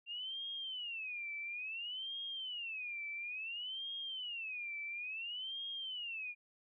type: tone with vibrato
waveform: sine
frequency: 2747 Hz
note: F7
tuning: 29 cents flat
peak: -40 dBFS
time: 0.06-6.35 s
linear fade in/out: 50 ms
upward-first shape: sine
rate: 0.58 Hz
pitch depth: 290 cents each way
effects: none